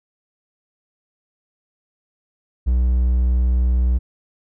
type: tone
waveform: triangle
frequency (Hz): 61.74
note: B1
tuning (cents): 0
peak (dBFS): -12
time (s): 2.66-3.99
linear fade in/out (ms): 20
effects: none